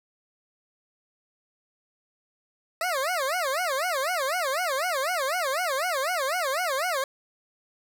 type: tone with vibrato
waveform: 20% pulse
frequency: 622.3 Hz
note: D#5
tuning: in tune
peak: -20 dBFS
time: 2.81-7.04 s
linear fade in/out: 2 ms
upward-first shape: sine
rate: 4 Hz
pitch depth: 300 cents each way
effects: none